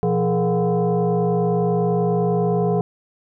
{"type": "tone with frequency modulation", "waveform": "sine", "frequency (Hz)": 123.47, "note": "B2", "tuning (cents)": 0, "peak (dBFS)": -16, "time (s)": [0.03, 2.81], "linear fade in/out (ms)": 0, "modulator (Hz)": 297, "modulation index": 1.8, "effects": []}